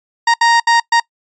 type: tone bursts at uneven times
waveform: 30% pulse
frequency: 933 Hz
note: A#5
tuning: 1 cent sharp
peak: -6 dBFS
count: 4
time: 0.27-0.34 / 0.41-0.6 / 0.67-0.8 / 0.92-1 s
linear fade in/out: 5 ms
effects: noise-tail reverb RT60 0.1 s tail -23 dB re dry + resampled to 16000 Hz